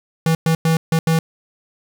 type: tone bursts at uneven times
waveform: square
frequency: 162.4 Hz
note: E3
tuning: 26 cents flat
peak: -14 dBFS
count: 5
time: 0.26-0.35 / 0.46-0.55 / 0.65-0.77 / 0.92-0.99 / 1.07-1.19 s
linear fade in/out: 2 ms
effects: 7-bit